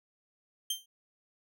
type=tone with exponential decay; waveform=sawtooth; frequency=3151 Hz; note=G7; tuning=8 cents sharp; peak=-24 dBFS; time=0.7-0.86 s; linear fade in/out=5 ms; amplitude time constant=34 ms; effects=none